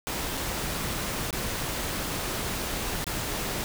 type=noise with dropouts; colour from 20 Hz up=pink; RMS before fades=-31 dBFS; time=0.07-3.64 s; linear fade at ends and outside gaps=0 ms; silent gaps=0.371-0.374 / 1.307-1.328 / 3.043-3.067 s; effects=none